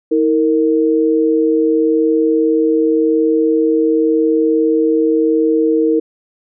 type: tone pair together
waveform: sine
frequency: 319.8 / 460.7 Hz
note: D#4 / A#4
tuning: +48 / -20 cents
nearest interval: tritone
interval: 632 cents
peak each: -13 dBFS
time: 0.11-6 s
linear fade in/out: 10 ms
effects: none